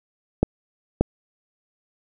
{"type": "clicks", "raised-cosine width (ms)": 2, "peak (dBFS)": -3, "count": 2, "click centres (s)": [0.43, 1.01], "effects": []}